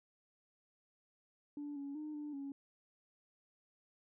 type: tone with pitch steps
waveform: sine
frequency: 291.1 / 280.8 / 303.9 / 296.3 / 278 Hz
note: D4 / C#4 / D#4 / D4 / C#4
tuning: -15 / +22 / -41 / +15 / +5 cents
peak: -40 dBFS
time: 1.57-2.52 s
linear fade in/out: 2 ms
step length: 190 ms
effects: tanh soft clip ceiling -38 dBFS